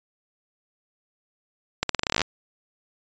accelerating click train, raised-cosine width 0.2 ms, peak -4 dBFS, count 14, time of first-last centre 1.83-2.217 s, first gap 63 ms, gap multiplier 0.86, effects resampled to 16000 Hz

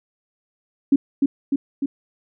sine tone with echo, 277.2 Hz, C#4, in tune, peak -10 dBFS, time 0.92-0.96 s, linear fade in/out 5 ms, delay 300 ms, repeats 3, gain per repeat -3 dB, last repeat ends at 1.86 s, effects none

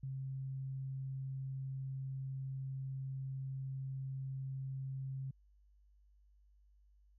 sine tone, 133.8 Hz, C3, 39 cents sharp, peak -39 dBFS, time 0.03-5.31 s, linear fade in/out 5 ms, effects added 50 Hz sine -64 dBFS peak until 7.18 s

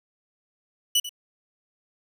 sawtooth tone with echo, 2960 Hz, F#7, in tune, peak -15 dBFS, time 0.95-1 s, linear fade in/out 5 ms, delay 93 ms, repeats 1, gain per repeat -14 dB, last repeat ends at 1.093 s, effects none

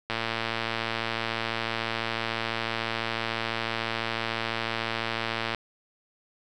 click train, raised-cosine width 0.3 ms, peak -12 dBFS, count 622, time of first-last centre 0.1-5.547 s, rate 114 Hz, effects none

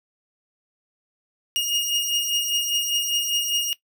sawtooth beating tone pair, 2854 / 2859 Hz, F7 / F7, +37 / +40 cents, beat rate 5 Hz, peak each -20 / -24 dBFS, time 1.56-3.73 s, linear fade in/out 0 ms, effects noise-tail reverb RT60 0.1 s tail -17 dB re dry

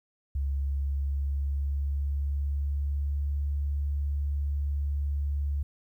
sine tone with pitch glide, 69.3 to 71.45 Hz, C#2 to D2, 0 to -47 cents, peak -26 dBFS, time 0.35-5.63 s, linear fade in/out 5 ms, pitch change +53 cents, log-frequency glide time 0.53-3.36 s, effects 11-bit

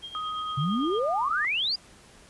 sine tone with tremolo, 3217 Hz, G7, 44 cents sharp, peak -34 dBFS, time 0.02-1 s, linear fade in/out 20 ms, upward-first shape triangle, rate 8.8 Hz, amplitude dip 75%
sine tone with pitch glide, 1253 to 1212.4 Hz, D#6 to D#6, +12 to -45 cents, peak -30 dBFS, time 0.15-1.45 s, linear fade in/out 0 ms, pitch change -57 cents, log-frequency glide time 0.53-0.93 s
sine exponential sweep, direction up, 130.81 to 5020 Hz, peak -24 dBFS, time 0.57-1.76 s, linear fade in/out 10 ms
effects pink hiss -53 dBFS RMS until 2.29 s + resampled to 24000 Hz

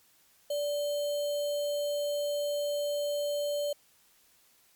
sine tone with sample-and-hold, 582 Hz, D5, 16 cents flat, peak -28 dBFS, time 0.5-3.73 s, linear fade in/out 5 ms, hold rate 3675 Hz, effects white hiss -64 dBFS RMS until 4.75 s + MP3 96 kbps

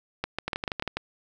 two click trains, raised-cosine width 0.3 ms, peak -12 / -13 dBFS, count 6 / 6, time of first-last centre 0.24-0.97 / 0.48-0.877 s, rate 6.85 / 12.6 Hz, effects none

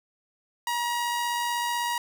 sawtooth tone with amplitude modulation, 954 Hz, A#5, 40 cents sharp, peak -21 dBFS, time 0.67-1.98 s, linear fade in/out 2 ms, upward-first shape sine, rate 96 Hz, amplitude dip 25%, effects none

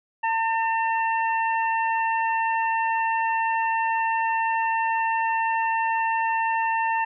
harmonic tone, 903 Hz, A5, 45 cents sharp, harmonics 1 / 2 / 3, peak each -22 / -28 / -32 dBFS, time 0.23-7.05 s, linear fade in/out 10 ms, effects none

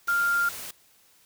sine tone in noise, 1396.9 Hz, F6, in tune, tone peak -21 dBFS, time 0.08-0.49 s, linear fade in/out 5 ms, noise white, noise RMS -38 dBFS, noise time 0.07-0.71 s, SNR +14 dB, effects white hiss -60 dBFS RMS until 1.25 s

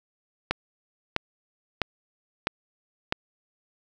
click train, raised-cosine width 0.3 ms, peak -7 dBFS, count 5, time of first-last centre 0.51-3.124 s, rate 1.53 Hz, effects none

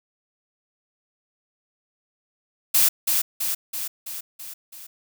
blue noise with echo, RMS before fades -17 dBFS, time 2.74-2.89 s, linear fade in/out 10 ms, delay 330 ms, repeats 6, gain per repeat -4 dB, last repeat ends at 4.87 s, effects none

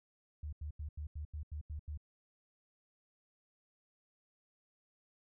sine tone bursts, 75.1 Hz, D2, 39 cents sharp, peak -39 dBFS, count 9, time 0.43-1.975 s, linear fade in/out 5 ms, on 97 ms, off 84 ms, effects none

